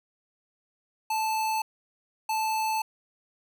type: tone pair in turn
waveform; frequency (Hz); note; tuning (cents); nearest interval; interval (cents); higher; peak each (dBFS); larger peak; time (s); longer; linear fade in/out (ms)
square; 876 / 876; A5 / A5; -8 / -8; unison; 0; neither; -26; neither; 1.1-1.62 / 2.29-2.82; second; 5
effects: none